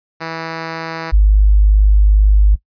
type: tone pair in turn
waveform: 5% pulse / sine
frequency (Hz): 163.2 / 51.14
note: E3 / G#1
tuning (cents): -17 / -26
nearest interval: octave + minor sixth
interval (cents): 2009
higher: first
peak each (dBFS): -11 / -6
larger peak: second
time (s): 0.2-1.12 / 1.12-2.56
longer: second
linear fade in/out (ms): 20
effects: noise-tail reverb RT60 0.1 s tail -19 dB re dry + resampled to 11025 Hz